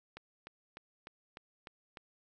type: click train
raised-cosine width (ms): 0.3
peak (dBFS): -30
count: 7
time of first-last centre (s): 0.17-1.972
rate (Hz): 3.33
effects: none